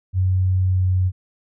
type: tone with pitch glide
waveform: sine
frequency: 93 to 92.36 Hz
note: F#2 to F#2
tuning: +9 to -3 cents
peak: -15 dBFS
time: 0.13-1.12 s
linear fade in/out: 50 ms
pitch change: -12 cents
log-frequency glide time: 0.63-0.86 s
effects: none